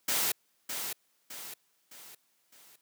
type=noise with echo; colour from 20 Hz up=white; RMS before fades=-29 dBFS; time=0.08-0.32 s; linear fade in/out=5 ms; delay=610 ms; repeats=4; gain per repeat=-7 dB; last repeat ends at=2.76 s; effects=white hiss -72 dBFS RMS until 2.81 s + high-pass 150 Hz 12 dB/octave